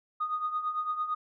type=tone with tremolo; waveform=sine; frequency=1238 Hz; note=D#6; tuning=9 cents flat; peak=-25 dBFS; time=0.2-1.15 s; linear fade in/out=10 ms; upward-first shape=triangle; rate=8.9 Hz; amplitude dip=75%; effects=tanh soft clip ceiling -22 dBFS